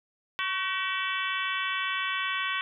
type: harmonic tone with a mistuned harmonic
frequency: 380.9 Hz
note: G4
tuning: 50 cents flat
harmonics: 3 / 4 / 5 / 6 / 7 / 8 / 9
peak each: -33 / -34 / -35 / -36 / -36 / -37 / -38 dBFS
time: 0.39-2.61 s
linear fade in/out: 0 ms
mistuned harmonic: 3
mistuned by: -40 cents
effects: none